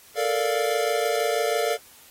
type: chord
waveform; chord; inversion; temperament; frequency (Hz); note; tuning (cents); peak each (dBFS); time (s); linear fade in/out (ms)
square; Bb major seventh; third; equal; 440 / 466.2 / 587.3 / 698.5; A4 / Bb4 / D5 / F5; 0 / 0 / 0 / 0; -28; 0.15-1.78; 50
effects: white hiss -51 dBFS RMS until 2.1 s + AAC 48 kbps